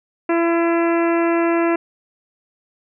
harmonic tone, 336.8 Hz, E4, 37 cents sharp, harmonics 1 / 2 / 3 / 4 / 5 / 6 / 7 / 8, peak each -16 / -22 / -26 / -28 / -30 / -32 / -33 / -34 dBFS, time 0.29-1.76 s, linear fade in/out 5 ms, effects none

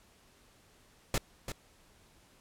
pink noise with echo, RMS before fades -29 dBFS, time 1.14-1.18 s, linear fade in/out 2 ms, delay 340 ms, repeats 1, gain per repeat -9 dB, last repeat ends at 1.52 s, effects pink hiss -63 dBFS RMS until 2.4 s + low-pass 12000 Hz 12 dB/octave

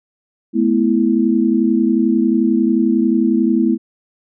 sine chord, A suspended second, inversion none, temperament equal with one note detuned, 215.7 / 246.9 / 329.6 Hz, A3 / B3 / E4, -34 / 0 / 0 cents, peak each -16 dBFS, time 0.53-3.78 s, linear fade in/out 50 ms, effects none

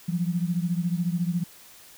sine beating tone pair, 170 / 184 Hz, F3 / F#3, -46 / -9 cents, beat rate 14 Hz, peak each -25 / -28 dBFS, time 0.08-1.44 s, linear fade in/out 10 ms, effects white hiss -50 dBFS RMS until 1.97 s

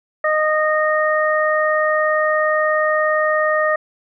harmonic tone, 617 Hz, D#5, 15 cents flat, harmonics 1 / 2 / 3, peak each -17 / -20 / -20 dBFS, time 0.24-3.76 s, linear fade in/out 5 ms, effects none

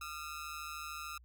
sawtooth ring-modulated tone, 1295 Hz, E6, 31 cents flat, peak -35 dBFS, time 0.01-1.18 s, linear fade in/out 5 ms, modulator 76.7 Hz, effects added 60 Hz sine -57 dBFS peak until 1.24 s

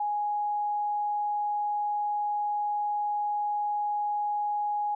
sine tone, 830.6 Hz, G#5, in tune, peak -26 dBFS, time 0-4.95 s, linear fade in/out 5 ms, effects none

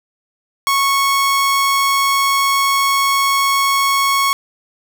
sawtooth tone, 1103 Hz, C#6, 9 cents flat, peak -9 dBFS, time 0.67-4.33 s, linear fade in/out 0 ms, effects none

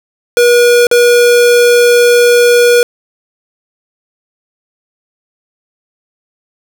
square tone with dropouts, 481.5 Hz, B4, 44 cents flat, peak -5 dBFS, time 0.37-2.83 s, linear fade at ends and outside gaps 1 ms, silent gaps 0.869-0.913 s, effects none

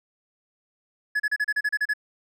triangle tone bursts, 1699 Hz, G#6, 39 cents sharp, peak -19 dBFS, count 10, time 1.15-1.937 s, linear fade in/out 10 ms, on 49 ms, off 33 ms, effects none

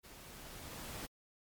pink noise with level ramp, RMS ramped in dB -55 to -44 dBFS, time 0.03-1.07 s, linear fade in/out 20 ms, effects MP3 96 kbps

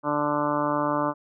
harmonic tone, 147.4 Hz, D3, 7 cents sharp, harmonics 1 / 2 / 3 / 4 / 5 / 6 / 7 / 8 / 9 / 10, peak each -36 / -28 / -38 / -28 / -39 / -30 / -30 / -30 / -37 / -39 dBFS, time 0.03-1.14 s, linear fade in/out 50 ms, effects none

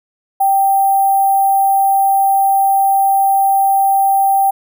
sine tone with sample-and-hold, 784 Hz, G5, in tune, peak -9 dBFS, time 0.4-4.51 s, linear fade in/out 10 ms, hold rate 11025 Hz, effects none

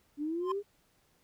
sine linear sweep, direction up, 283.3 to 415.3 Hz, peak -31 dBFS, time 0.17-0.63 s, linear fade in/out 50 ms
triangle tone with exponential growth, 1046.5 Hz, C6, in tune, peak -25 dBFS, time 0.4-0.52 s, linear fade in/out 5 ms, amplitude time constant 26 ms
effects tanh soft clip ceiling -21 dBFS + pink hiss -70 dBFS RMS until 1.23 s

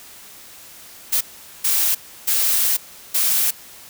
blue noise bursts at uneven times, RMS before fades -18 dBFS, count 4, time 1.12-1.21 / 1.64-1.95 / 2.27-2.77 / 3.14-3.51 s, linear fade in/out 10 ms, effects white hiss -42 dBFS RMS until 3.89 s

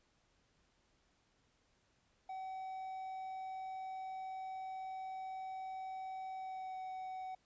triangle tone with pitch glide, 758 to 751 Hz, F#5 to F#5, +42 to +26 cents, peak -40 dBFS, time 2.29-7.35 s, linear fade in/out 5 ms, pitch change -16 cents, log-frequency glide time 6.36-6.8 s, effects pink hiss -75 dBFS RMS until 7.45 s + resampled to 16000 Hz

